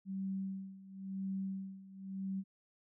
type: tone with tremolo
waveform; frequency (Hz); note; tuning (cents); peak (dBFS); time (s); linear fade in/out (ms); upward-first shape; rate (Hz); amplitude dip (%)
sine; 192.5; G3; -31; -35; 0.05-2.44; 50; sine; 0.96; 85
effects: none